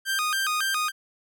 sawtooth tone with vibrato, 1396.9 Hz, F6, in tune, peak -20 dBFS, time 0.05-0.92 s, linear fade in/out 50 ms, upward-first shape square, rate 3.6 Hz, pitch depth 210 cents each way, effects none

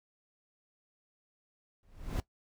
brown noise with exponential growth, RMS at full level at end -27 dBFS, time 1.83-2.2 s, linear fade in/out 1 ms, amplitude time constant 79 ms, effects noise-tail reverb RT60 0.1 s tail -18 dB re dry

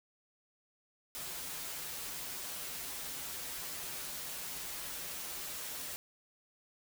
white noise with comb filter, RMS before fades -42 dBFS, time 1.15-5.96 s, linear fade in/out 0 ms, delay 9.2 ms, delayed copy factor -0.7, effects none

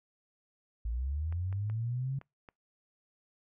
sine linear sweep, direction up, 53.5 to 138.59 Hz, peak -31 dBFS, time 0.85-2.19 s, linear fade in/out 5 ms
clicks, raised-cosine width 0.5 ms, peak -35 dBFS, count 5, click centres 1.325 / 1.527 / 1.699 / 2.214 / 2.488 s
effects noise-tail reverb RT60 0.2 s tail -26 dB re dry

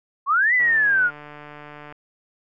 sine linear two-way sweep, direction up then down, 1046.5 to 2027 to 1397 Hz, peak -15 dBFS, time 0.26-1.11 s, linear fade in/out 50 ms, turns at 0.54 s
click train, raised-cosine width 0.5 ms, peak -25 dBFS, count 197, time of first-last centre 0.6-1.924 s, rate 148 Hz
effects none

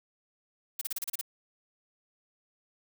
blue noise bursts, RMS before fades -33 dBFS, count 8, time 0.79-1.213 s, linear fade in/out 5 ms, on 24 ms, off 33 ms, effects none

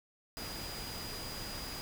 sine tone in noise, 4900 Hz, D#8, 27 cents flat, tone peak -45 dBFS, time 0.37-1.81 s, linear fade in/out 0 ms, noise pink, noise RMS -43 dBFS, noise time 0.37-1.81 s, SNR -5 dB, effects none

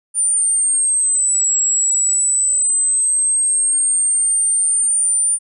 sine linear two-way sweep, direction down then up, 9240 to 7650 to 9220 Hz, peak -13 dBFS, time 0.14-5.39 s, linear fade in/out 50 ms, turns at 1.56 s, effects none

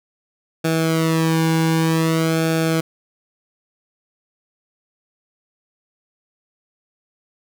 sawtooth tone with flanger, 162.1 Hz, E3, 29 cents flat, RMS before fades -18 dBFS, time 0.64-2.81 s, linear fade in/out 10 ms, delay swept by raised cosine 1 to 1.59 ms, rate 0.53 Hz, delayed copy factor -0.85, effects none

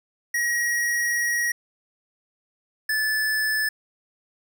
square tone pair in turn, 1898 / 1738.6 Hz, A#6 / A6, +31 / -21 cents, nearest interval major second, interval 152 cents, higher first, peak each -22 dBFS, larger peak neither, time 0.34-1.52 / 2.89-3.69 s, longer first, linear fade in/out 5 ms, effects none

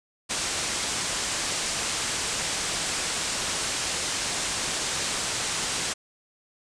white low-pass noise, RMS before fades -29 dBFS, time 0.29-5.94 s, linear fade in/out 20 ms, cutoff 8900 Hz, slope 48 dB/octave, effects none

